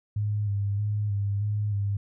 sine tone with vibrato, 102.6 Hz, G#2, 21 cents flat, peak -24 dBFS, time 0.16-1.97 s, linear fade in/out 5 ms, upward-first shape square, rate 1.6 Hz, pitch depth 32 cents each way, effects none

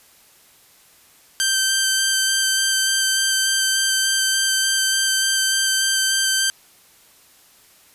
10% pulse tone with vibrato, 1560 Hz, G6, 9 cents flat, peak -8 dBFS, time 1.4-6.5 s, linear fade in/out 0 ms, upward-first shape square, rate 3.4 Hz, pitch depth 9 cents each way, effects white hiss -52 dBFS RMS until 7.94 s + resampled to 32000 Hz

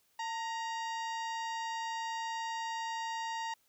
harmonic tone with a mistuned harmonic, 941 Hz, A#5, 16 cents sharp, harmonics 1 / 2 / 3 / 4 / 5 / 6 / 7 / 8, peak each -36 / -43 / -48 / -51 / -53 / -53 / -56 / -57 dBFS, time 0.19-3.54 s, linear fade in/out 5 ms, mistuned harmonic 1, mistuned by -68 cents, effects white hiss -72 dBFS RMS until 3.68 s

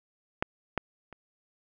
clicks, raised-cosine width 0.5 ms, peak -11 / -12 / -30 dBFS, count 3, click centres 0.425 / 0.777 / 1.127 s, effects none

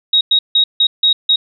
sine tone bursts at uneven times, 3785 Hz, A#7, 26 cents sharp, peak -8 dBFS, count 6, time 0.13-0.21 / 0.31-0.39 / 0.55-0.64 / 0.8-0.87 / 1.03-1.13 / 1.29-1.36 s, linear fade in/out 5 ms, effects none

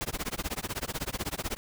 pink noise with tremolo, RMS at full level -31 dBFS, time 0.01-1.57 s, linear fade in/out 0 ms, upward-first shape sine, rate 16 Hz, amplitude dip 100%, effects none

